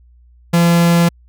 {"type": "tone", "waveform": "45% pulse", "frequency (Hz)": 170.6, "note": "F3", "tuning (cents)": -40, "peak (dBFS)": -9, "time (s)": [0.53, 1.09], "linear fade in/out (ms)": 10, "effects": ["added 60 Hz sine -44 dBFS peak until 1.28 s"]}